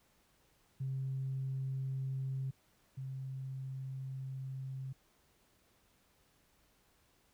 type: tone pair in turn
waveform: sine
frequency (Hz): 133.3 / 132.79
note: C3 / C3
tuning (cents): +33 / +26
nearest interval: unison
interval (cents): 7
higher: first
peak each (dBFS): -34 / -39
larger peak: first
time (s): 0.8-2.51 / 2.97-4.93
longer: second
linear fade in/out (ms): 10
effects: tanh soft clip ceiling -30 dBFS + pink hiss -71 dBFS RMS until 7.33 s